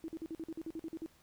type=tone bursts; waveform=sine; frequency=324 Hz; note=E4; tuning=30 cents flat; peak=-38 dBFS; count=12; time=0.04-1.061 s; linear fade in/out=0 ms; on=42 ms; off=47 ms; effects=pink hiss -66 dBFS RMS until 1.22 s